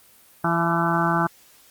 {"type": "harmonic tone with a mistuned harmonic", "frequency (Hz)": 168, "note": "E3", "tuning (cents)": 33, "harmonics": [1, 2, 4, 5, 6, 7, 8, 9], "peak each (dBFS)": [-24, -27, -28, -26, -30, -26, -27, -28], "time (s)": [0.44, 1.27], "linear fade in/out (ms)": 5, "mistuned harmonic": 5, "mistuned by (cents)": 27, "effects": ["white hiss -53 dBFS RMS until 1.7 s", "Opus 32 kbps"]}